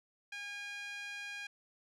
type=tone with band-pass filter; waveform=5% pulse; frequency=814 Hz; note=G#5; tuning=35 cents flat; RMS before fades=-44 dBFS; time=0.32-1.47 s; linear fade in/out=5 ms; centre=2000 Hz; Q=4; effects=none